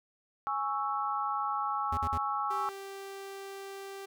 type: chord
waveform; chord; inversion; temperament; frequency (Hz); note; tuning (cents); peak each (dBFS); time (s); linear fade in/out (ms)
sine; C# minor; second; equal; 830.6 / 1108.7 / 1318.5; G#5 / C#6 / E6; 0 / 0 / 0; -34; 0.47-2.69; 0
type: tone bursts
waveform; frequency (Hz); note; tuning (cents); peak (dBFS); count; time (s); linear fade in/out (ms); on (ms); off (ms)
square; 81.7; E2; -15; -34; 3; 1.92-2.178; 5; 54; 48
type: tone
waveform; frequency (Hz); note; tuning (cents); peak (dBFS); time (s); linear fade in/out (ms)
sawtooth; 392; G4; 0; -37; 2.5-4.06; 10
effects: none